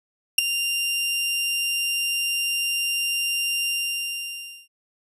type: tone with ADSR envelope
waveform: sawtooth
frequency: 2786 Hz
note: F7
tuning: 5 cents flat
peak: -6 dBFS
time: 0.38-4.68 s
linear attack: 6 ms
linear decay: 7 ms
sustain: -13 dB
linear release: 1000 ms
effects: resampled to 32000 Hz